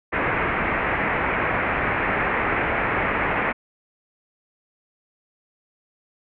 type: low-pass noise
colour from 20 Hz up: white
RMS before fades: -23 dBFS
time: 0.12-3.53 s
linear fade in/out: 20 ms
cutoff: 2300 Hz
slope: 48 dB/octave
effects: none